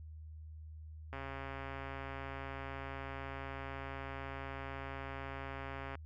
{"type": "click train", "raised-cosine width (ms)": 0.5, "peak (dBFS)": -29, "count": 657, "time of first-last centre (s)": [1.13, 5.954], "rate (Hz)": 136, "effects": ["added 78 Hz sine -47 dBFS peak until 6.05 s"]}